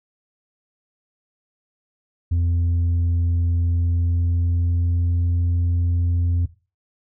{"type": "tone with pitch glide", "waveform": "sine", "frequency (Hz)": [85.5, 86.54], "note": ["F2", "F2"], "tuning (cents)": [-36, -15], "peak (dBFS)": -14, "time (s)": [2.31, 6.46], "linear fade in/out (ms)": 10, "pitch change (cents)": 21, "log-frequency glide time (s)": [3.61, 5.37], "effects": ["noise-tail reverb RT60 0.3 s tail -17 dB re dry", "tanh soft clip ceiling -16 dBFS"]}